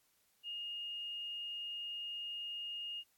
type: tone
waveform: sine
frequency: 2845 Hz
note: F7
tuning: 31 cents sharp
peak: -40 dBFS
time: 0.43-3.04 s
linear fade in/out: 50 ms
effects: white hiss -74 dBFS RMS until 3.17 s + AAC 64 kbps